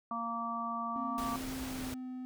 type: harmonic tone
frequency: 231.7 Hz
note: A#3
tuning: 10 cents flat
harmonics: 1 / 3 / 4 / 5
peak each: -41 / -42 / -43 / -36 dBFS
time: 0.11-1.36 s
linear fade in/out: 2 ms
type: tone with pitch glide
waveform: triangle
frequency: 261.6 to 254.3 Hz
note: C4 to C4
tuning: 0 to -49 cents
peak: -37 dBFS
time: 0.96-2.25 s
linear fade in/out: 0 ms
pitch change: -49 cents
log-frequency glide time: 1.56-2.08 s
type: noise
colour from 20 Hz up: pink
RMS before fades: -43 dBFS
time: 1.18-1.94 s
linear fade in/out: 0 ms
effects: none